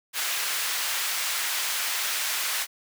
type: high-pass noise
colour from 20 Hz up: pink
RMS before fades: -28 dBFS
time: 0.13-2.67 s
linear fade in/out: 50 ms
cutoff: 1500 Hz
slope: 12 dB/octave
effects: none